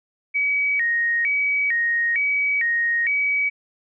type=tone with vibrato; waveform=sine; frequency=2061 Hz; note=C7; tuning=27 cents flat; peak=-18 dBFS; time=0.34-3.5 s; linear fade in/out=20 ms; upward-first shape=square; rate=1.1 Hz; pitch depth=170 cents each way; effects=none